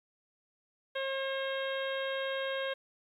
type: harmonic tone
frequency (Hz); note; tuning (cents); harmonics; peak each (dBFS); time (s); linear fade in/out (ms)
538; C5; +48; 1 / 2 / 3 / 4 / 5 / 6 / 7; -34 / -43 / -39 / -45 / -47 / -43 / -46; 0.95-2.74; 10
effects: 11-bit